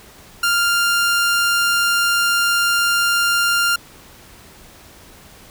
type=tone; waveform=sawtooth; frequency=1396.9 Hz; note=F6; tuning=in tune; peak=-11 dBFS; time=0.43-3.76 s; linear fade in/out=5 ms; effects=pink hiss -44 dBFS RMS until 5.5 s